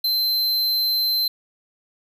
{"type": "tone", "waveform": "square", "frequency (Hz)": 4100, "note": "C8", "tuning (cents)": -36, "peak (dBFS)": -19, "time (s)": [0.04, 1.28], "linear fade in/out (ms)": 5, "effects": []}